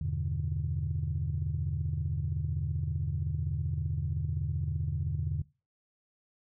sine chord, E minor seventh, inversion none, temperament equal, 82.41 / 98 / 123.47 / 146.83 Hz, E2 / G2 / B2 / D3, 0 / 0 / 0 / 0 cents, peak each -33 / -36 / -37 / -33 dBFS, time 0.01-5.42 s, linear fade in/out 5 ms, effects noise-tail reverb RT60 0.3 s tail -21 dB re dry + tanh soft clip ceiling -21 dBFS

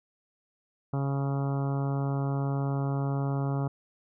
harmonic tone, 138.59 Hz, C#3, in tune, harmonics 1 / 2 / 3 / 4 / 5 / 6 / 7 / 8 / 9 / 10, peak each -27 / -35 / -39 / -42 / -41 / -43 / -46 / -47 / -46 / -51 dBFS, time 0.93-3.68 s, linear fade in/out 5 ms, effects none

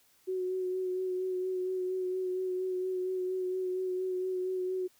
sine tone with vibrato, 370 Hz, F#4, in tune, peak -30 dBFS, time 0.27-4.88 s, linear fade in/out 20 ms, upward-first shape sine, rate 4.3 Hz, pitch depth 21 cents each way, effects white hiss -66 dBFS RMS until 4.99 s

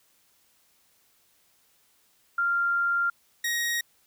sine / sawtooth tone pair in turn, 1391 / 1883.8 Hz, F6 / A#6, -7 / +18 cents, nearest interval perfect fourth, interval 525 cents, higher second, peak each -22 / -22 dBFS, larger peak neither, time 2.38-3.1 / 3.44-3.81 s, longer first, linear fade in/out 5 ms, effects white hiss -65 dBFS RMS until 4.06 s

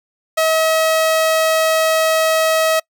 sawtooth tone, 640 Hz, D#5, 49 cents sharp, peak -9 dBFS, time 0.37-2.8 s, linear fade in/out 10 ms, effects noise-tail reverb RT60 0.1 s tail -26 dB re dry

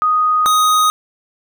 sine / square tone pair in turn, 1244.5 / 1249.5 Hz, D#6 / D#6, 0 / +7 cents, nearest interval unison, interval 7 cents, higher second, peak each -11 dBFS, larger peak neither, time 0.02-0.46 / 0.46-0.9 s, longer neither, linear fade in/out 0 ms, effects none

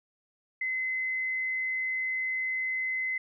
sine tone, 2045 Hz, C7, 40 cents flat, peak -28 dBFS, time 0.61-3.18 s, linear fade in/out 5 ms, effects none

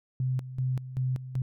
sine tone with tremolo, 128.8 Hz, C3, 27 cents flat, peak -25 dBFS, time 0.2-1.42 s, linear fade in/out 2 ms, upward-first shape square, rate 2.6 Hz, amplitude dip 75%, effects none

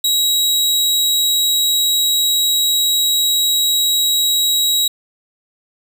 sawtooth tone, 3846 Hz, B7, 47 cents flat, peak -10 dBFS, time 0.04-4.88 s, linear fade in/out 5 ms, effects none

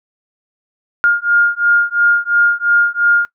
sine beating tone pair, 1413 / 1415.9 Hz, F6 / F6, +20 / +23 cents, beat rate 2.9 Hz, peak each -13 dBFS, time 1.04-3.25 s, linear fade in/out 0 ms, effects noise-tail reverb RT60 0.1 s tail -20 dB re dry

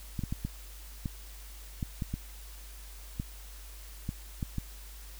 clicks, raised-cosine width 5 ms, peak -20 dBFS, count 12, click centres 0.192 / 0.237 / 0.325 / 0.45 / 1.058 / 1.828 / 2.022 / 2.14 / 3.199 / 4.091 / 4.428 / 4.583 s, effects added 50 Hz sine -45 dBFS peak until 5.19 s + white hiss -52 dBFS RMS until 5.19 s

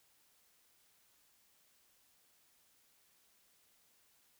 silence, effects white hiss -71 dBFS RMS until 4.39 s

